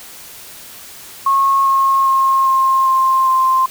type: tone with pitch steps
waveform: sine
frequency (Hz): 1090 / 1081.2 / 1072.5 / 1063.9 / 1055.3 / 1046.8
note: C#6 / C#6 / C6 / C6 / C6 / C6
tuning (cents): -29 / -44 / +42 / +29 / +14 / 0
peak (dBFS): -10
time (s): 1.26-3.66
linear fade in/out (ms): 5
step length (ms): 400
effects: white hiss -36 dBFS RMS until 3.7 s